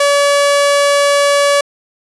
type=tone; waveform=sawtooth; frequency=570 Hz; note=C#5; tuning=48 cents sharp; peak=-5 dBFS; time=0-1.61 s; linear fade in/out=5 ms; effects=resampled to 24000 Hz + 7-bit